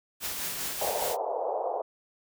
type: noise with tremolo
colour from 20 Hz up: white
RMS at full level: -32 dBFS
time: 0.2-1.17 s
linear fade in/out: 50 ms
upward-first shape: triangle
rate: 5 Hz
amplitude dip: 40%
type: band-pass noise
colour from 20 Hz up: pink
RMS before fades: -31 dBFS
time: 0.81-1.82 s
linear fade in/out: 5 ms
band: 460 to 890 Hz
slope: 48 dB/octave
effects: none